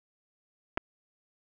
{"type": "clicks", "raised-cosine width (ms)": 0.5, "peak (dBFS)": -15, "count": 2, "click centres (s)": [0.774, 0.777], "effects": []}